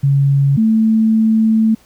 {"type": "tone pair in turn", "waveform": "sine", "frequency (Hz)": [139.2, 221], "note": ["C#3", "A3"], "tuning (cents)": [8, 8], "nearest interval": "minor sixth", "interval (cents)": 800, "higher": "second", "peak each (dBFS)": -9, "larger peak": "neither", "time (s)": [[0.03, 0.57], [0.57, 1.75]], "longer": "second", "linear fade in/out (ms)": 10, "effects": ["pink hiss -50 dBFS RMS until 1.85 s"]}